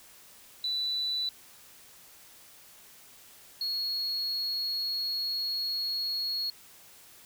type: tone pair in turn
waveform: sine / triangle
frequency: 3973 / 4323 Hz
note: B7 / C#8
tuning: +10 / -44 cents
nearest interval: minor second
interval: 146 cents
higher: second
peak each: -28 dBFS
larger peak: neither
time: 0.64-1.29 / 3.61-6.5 s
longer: second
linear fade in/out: 2 ms
effects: white hiss -54 dBFS RMS until 7.25 s